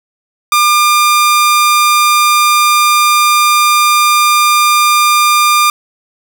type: tone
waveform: sawtooth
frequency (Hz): 1200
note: D6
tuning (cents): +37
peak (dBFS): -3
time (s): 0.52-5.7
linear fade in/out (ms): 2
effects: none